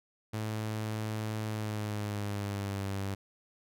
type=tone with pitch glide; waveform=sawtooth; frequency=108.5 to 98.35 Hz; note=A2 to G2; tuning=-24 to +6 cents; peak=-29 dBFS; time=0.33-3.15 s; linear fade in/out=10 ms; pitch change=-170 cents; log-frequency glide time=1.46-2.85 s; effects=none